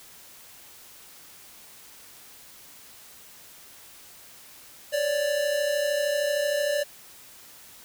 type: tone pair together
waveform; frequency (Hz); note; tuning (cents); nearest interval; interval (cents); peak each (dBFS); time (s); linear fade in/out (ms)
square; 554.2 / 587.3; C#5 / D5; -1 / 0; minor second; 101; -31 / -25; 4.92-6.84; 20
effects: white hiss -49 dBFS RMS until 7.84 s